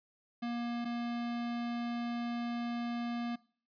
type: tone pair in turn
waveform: square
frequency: 237.3 / 237.3 Hz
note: A#3 / A#3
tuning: +31 / +31 cents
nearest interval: unison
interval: 0 cents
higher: neither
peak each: -35 / -35 dBFS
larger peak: neither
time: 0.42-0.85 / 0.85-3.36 s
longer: second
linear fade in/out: 10 ms
effects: noise-tail reverb RT60 0.5 s tail -23 dB re dry + resampled to 11025 Hz